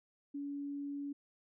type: tone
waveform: sine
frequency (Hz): 284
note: C#4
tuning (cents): +42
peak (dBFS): -38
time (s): 0.34-1.13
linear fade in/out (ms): 10
effects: none